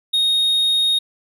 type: tone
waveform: triangle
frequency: 3725 Hz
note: A#7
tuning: 2 cents flat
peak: -13 dBFS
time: 0.13-0.99 s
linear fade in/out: 10 ms
effects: none